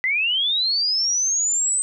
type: linear sweep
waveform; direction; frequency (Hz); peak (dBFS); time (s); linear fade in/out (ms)
sine; up; 1975.5 to 8200; -18; 0.04-1.82; 0
effects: none